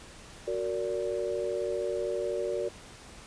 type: chord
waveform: sine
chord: Gb augmented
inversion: none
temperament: just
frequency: 370 / 462.5 / 578.1 Hz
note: Gb4 / Bb4 / D5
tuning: 0 / -14 / -27 cents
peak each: -33 dBFS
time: 0.47-2.69 s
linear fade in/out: 10 ms
effects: pink hiss -49 dBFS RMS until 3.26 s + resampled to 22050 Hz